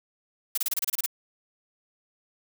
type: noise bursts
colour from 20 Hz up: blue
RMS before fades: -26 dBFS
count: 10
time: 0.55-1.062 s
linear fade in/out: 5 ms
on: 26 ms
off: 28 ms
effects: none